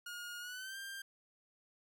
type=tone with pitch glide; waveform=sawtooth; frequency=1431 to 1587.8 Hz; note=F6 to G6; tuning=+42 to +22 cents; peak=-40 dBFS; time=0.06-1.02 s; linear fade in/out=5 ms; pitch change=+180 cents; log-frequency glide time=0.4-0.77 s; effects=none